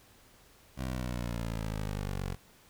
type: linear sweep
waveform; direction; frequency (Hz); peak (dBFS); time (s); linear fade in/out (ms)
15% pulse; down; 65.4 to 45.36; -27; 0.76-2.37; 50
effects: pink hiss -60 dBFS RMS until 2.69 s